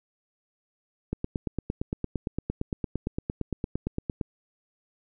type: click train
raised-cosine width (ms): 3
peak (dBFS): -15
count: 28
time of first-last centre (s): 1.13-4.212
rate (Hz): 8.76
effects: none